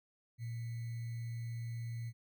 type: tone with sample-and-hold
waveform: sine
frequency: 116.54 Hz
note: A#2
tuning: in tune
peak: -38 dBFS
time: 0.38-2.13 s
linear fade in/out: 50 ms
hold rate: 2100 Hz
effects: none